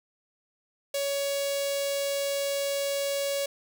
sawtooth tone with notch filter, 560 Hz, C#5, 18 cents sharp, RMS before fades -29 dBFS, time 0.94-3.46 s, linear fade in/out 5 ms, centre 1300 Hz, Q 0.52, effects none

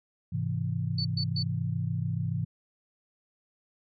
sine chord, Ab augmented, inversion none, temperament equal, 103.83 / 130.81 / 164.81 Hz, Ab2 / C3 / E3, 0 / 0 / 0 cents, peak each -32 dBFS, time 0.32-2.45 s, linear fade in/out 10 ms
sine tone bursts, 4486 Hz, C#8, 20 cents sharp, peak -30 dBFS, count 3, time 0.98-1.43 s, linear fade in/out 5 ms, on 70 ms, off 120 ms
effects none

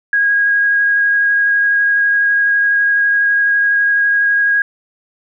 sine tone with vibrato, 1641 Hz, G#6, 21 cents flat, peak -10 dBFS, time 0.13-4.62 s, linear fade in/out 2 ms, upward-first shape sine, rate 12 Hz, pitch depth 11 cents each way, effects none

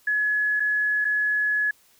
sine tone with dropouts, 1696 Hz, G#6, 36 cents sharp, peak -20 dBFS, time 0.07-1.71 s, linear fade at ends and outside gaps 5 ms, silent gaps 0.598-0.602 / 1.046-1.05 s, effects white hiss -59 dBFS RMS until 1.99 s

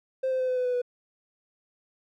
triangle tone with pitch steps, 523.3 / 517.9 / 512.5 / 507.2 / 502 / 496.8 / 491.7 Hz, C5 / C5 / C5 / B4 / B4 / B4 / B4, 0 / -18 / -36 / +46 / +28 / +10 / -8 cents, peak -21 dBFS, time 0.23-0.818 s, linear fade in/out 10 ms, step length 84 ms, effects tanh soft clip ceiling -20 dBFS

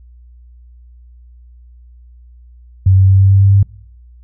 sine tone with pitch steps, 94.8 / 95.51 / 96.23 / 96.96 / 97.69 / 98.43 / 99.17 Hz, F#2 / G2 / G2 / G2 / G2 / G2 / G2, +43 / -45 / -32 / -18 / -5 / +8 / +21 cents, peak -5 dBFS, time 2.86-3.63 s, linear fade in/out 5 ms, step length 110 ms, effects noise-tail reverb RT60 0.6 s tail -24 dB re dry + added 60 Hz sine -38 dBFS peak until 4.23 s

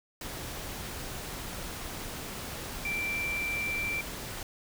sine tone in noise, 2349 Hz, D7, in tune, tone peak -30 dBFS, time 2.85-4.01 s, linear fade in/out 2 ms, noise pink, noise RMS -39 dBFS, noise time 0.21-4.43 s, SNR +6 dB, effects none

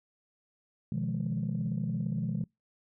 sine chord, F half-diminished seventh, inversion second, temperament just, 125.72 / 157.15 / 174.61 / 209.5 Hz, Cb3 / Eb3 / F3 / Ab3, +31 / +18 / 0 / +15 cents, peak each -34 dBFS, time 0.92-2.44 s, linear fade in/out 2 ms, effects noise-tail reverb RT60 0.2 s tail -26 dB re dry + tanh soft clip ceiling -23 dBFS

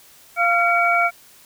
sine tone cluster, 694 / 1377 / 2265 Hz, F5 / F6 / C#7, -11 / -25 / +37 cents, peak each -19 dBFS, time 0.36-1.11 s, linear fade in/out 50 ms, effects white hiss -49 dBFS RMS until 1.45 s

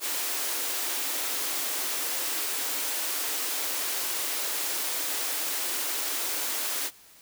white high-pass noise, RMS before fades -30 dBFS, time 0-6.91 s, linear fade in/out 50 ms, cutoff 260 Hz, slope 96 dB/octave, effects white hiss -54 dBFS RMS until 7.21 s

